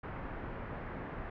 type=low-pass noise; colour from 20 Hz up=pink; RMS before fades=-42 dBFS; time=0.03-1.3 s; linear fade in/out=5 ms; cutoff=1900 Hz; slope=24 dB/octave; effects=none